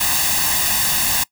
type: noise with comb filter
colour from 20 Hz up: white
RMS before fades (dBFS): -18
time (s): 0-1.24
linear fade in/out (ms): 10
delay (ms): 1.1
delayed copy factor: +0.7
effects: noise-tail reverb RT60 0.1 s tail -22 dB re dry